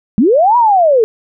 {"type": "linear two-way sweep", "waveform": "sine", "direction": "up then down", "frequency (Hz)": [185, 987.8, 421.1], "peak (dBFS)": -6, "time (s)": [0.18, 1.04], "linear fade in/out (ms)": 0, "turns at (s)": 0.57, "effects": []}